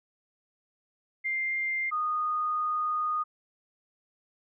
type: tone pair in turn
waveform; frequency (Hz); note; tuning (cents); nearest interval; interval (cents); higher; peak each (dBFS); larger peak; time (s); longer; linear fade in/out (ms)
sine; 2101 / 1233.5; C7 / D#6; +7 / -15; major sixth; 922; first; -27 / -26; second; 1.24-1.91 / 1.91-3.24; second; 20
effects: none